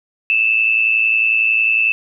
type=tone with amplitude modulation; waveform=sine; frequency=2637 Hz; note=E7; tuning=in tune; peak=-9 dBFS; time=0.3-1.92 s; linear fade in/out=0 ms; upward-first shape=sine; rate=111 Hz; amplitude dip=65%; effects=none